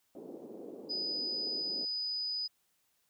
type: band-pass noise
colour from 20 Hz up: pink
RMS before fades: -47 dBFS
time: 0.15-1.85 s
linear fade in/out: 2 ms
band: 270 to 500 Hz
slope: 24 dB/octave
type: tone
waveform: sine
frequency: 4978 Hz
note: D#8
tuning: in tune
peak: -33 dBFS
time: 0.89-2.48 s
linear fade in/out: 20 ms
effects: white hiss -75 dBFS RMS until 3.09 s